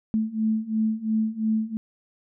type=beating tone pair; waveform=sine; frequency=217.6 / 220.5 Hz; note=A3 / A3; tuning=-19 / +4 cents; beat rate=2.9 Hz; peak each=-26 / -24 dBFS; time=0.14-1.77 s; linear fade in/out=0 ms; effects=none